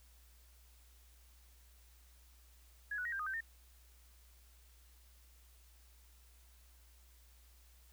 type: tone with pitch steps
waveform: sine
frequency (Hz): 1675 / 1476 / 1886 / 1587 / 1235 / 1554 / 1820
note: G#6 / F#6 / A#6 / G6 / D#6 / G6 / A#6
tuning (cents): +14 / -5 / +20 / +21 / -13 / -16 / -42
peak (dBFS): -37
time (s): 2.91-3.407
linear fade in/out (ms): 5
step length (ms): 71
effects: added 60 Hz sine -61 dBFS peak until 7.92 s + white hiss -68 dBFS RMS until 7.92 s